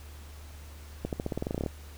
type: accelerating click train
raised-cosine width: 2 ms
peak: -17 dBFS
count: 14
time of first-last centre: 1.05-1.662 s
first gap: 78 ms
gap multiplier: 0.91
effects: added 74 Hz sine -44 dBFS peak until 1.97 s + pink hiss -53 dBFS RMS until 1.97 s